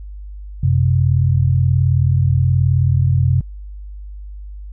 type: tone pair together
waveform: sine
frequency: 92.02 / 130.81 Hz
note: F#2 / C3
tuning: -9 / 0 cents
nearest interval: tritone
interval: 609 cents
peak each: -14 dBFS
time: 0.63-3.41 s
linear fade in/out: 5 ms
effects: added 50 Hz sine -29 dBFS peak until 4.72 s